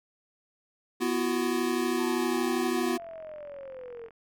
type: chord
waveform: square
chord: B suspended fourth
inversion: none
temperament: equal with one note detuned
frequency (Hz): 246.9 / 337.5 / 370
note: B3 / E4 / F#4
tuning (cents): 0 / +41 / 0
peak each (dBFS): -31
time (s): 1-2.98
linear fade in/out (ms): 20
type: linear sweep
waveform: sine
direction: down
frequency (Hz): 902 to 447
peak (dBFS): -39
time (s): 1.97-4.1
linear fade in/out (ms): 50
type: click train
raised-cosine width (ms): 0.5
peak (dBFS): -36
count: 80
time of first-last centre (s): 2.32-4.107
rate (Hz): 44.2
effects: none